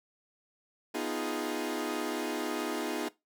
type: chord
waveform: sawtooth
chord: F half-diminished seventh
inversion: second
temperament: equal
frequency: 246.9 / 311.1 / 349.2 / 415.3 Hz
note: Cb4 / Eb4 / F4 / Ab4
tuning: 0 / 0 / 0 / 0 cents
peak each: -35 / -32 / -34 / -34 dBFS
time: 0.94-3.09 s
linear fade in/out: 10 ms
effects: noise-tail reverb RT60 0.2 s tail -19 dB re dry